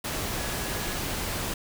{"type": "tone in noise", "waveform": "sine", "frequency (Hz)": 1677, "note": "G#6", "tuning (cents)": 16, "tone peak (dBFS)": -42, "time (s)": [0.37, 0.96], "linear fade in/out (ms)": 5, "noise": "pink", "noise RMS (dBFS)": -31, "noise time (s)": [0.04, 1.54], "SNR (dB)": -14, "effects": []}